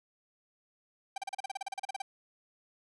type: tone bursts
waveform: 45% pulse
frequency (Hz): 784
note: G5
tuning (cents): 0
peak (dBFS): -34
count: 16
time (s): 1.16-2.02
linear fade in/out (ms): 5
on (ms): 20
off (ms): 36
effects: resampled to 24000 Hz